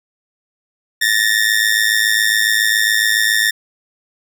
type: ring-modulated tone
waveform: sawtooth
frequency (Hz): 1809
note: A6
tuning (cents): +48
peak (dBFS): -6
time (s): 1.01-3.51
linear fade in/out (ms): 10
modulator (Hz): 53.6
effects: none